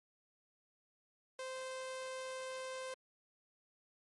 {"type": "tone", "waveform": "sawtooth", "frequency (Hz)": 520, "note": "C5", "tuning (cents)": -11, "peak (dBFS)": -38, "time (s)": [1.39, 2.94], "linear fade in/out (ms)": 2, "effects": ["MP3 48 kbps"]}